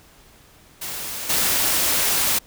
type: noise with level steps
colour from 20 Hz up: white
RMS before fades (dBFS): -30 / -20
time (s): 0.81-2.39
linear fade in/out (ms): 10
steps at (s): 1.29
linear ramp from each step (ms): 10
effects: pink hiss -51 dBFS RMS until 2.46 s